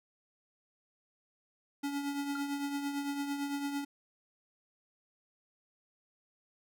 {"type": "tone with tremolo", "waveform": "square", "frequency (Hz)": 283.1, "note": "C#4", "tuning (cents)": 37, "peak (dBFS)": -32, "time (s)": [1.83, 3.85], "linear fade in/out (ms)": 10, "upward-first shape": "triangle", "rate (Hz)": 8.9, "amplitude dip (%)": 55}
{"type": "tone with exponential decay", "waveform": "triangle", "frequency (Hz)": 1396.9, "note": "F6", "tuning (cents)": 0, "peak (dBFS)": -33, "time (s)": [2.35, 2.51], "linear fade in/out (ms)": 5, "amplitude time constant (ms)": 34}
{"effects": []}